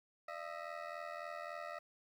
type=ring-modulated tone; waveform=20% pulse; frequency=640 Hz; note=D#5; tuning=49 cents sharp; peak=-35 dBFS; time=0.28-1.79 s; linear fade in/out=5 ms; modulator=41.8 Hz; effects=low-pass 3000 Hz 12 dB/octave + 11-bit